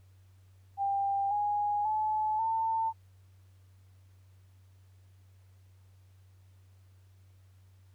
sine tone with pitch steps, 794 / 826.8 / 860.9 / 896.4 Hz, G5 / G#5 / A5 / A5, +22 / -8 / -38 / +32 cents, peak -27 dBFS, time 0.77-2.93 s, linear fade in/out 50 ms, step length 540 ms, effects added 94 Hz sine -56 dBFS peak until 7.94 s + pink hiss -72 dBFS RMS until 7.94 s

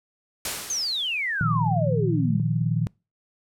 white noise with exponential decay, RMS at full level -26 dBFS, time 0.45-1.42 s, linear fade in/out 2 ms, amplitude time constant 210 ms
sine exponential sweep, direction down, 6550 to 185 Hz, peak -24 dBFS, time 0.7-2.4 s, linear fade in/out 2 ms
sine chord, Bb suspended fourth, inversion none, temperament equal, 116.54 / 155.56 / 174.61 Hz, Bb2 / Eb3 / F3, 0 / 0 / 0 cents, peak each -25 / -24 / -28 dBFS, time 1.41-2.87 s, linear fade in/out 0 ms
effects noise-tail reverb RT60 0.3 s tail -26 dB re dry + low-pass 12000 Hz 12 dB/octave

